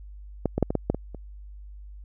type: clicks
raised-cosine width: 2 ms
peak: -9 / -11 / -6 / -13 / -9 / -8 / -16 / -25 dBFS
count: 8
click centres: 0.457 / 0.58 / 0.627 / 0.705 / 0.753 / 0.9 / 0.946 / 1.147 s
effects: added 50 Hz sine -40 dBFS peak until 2.04 s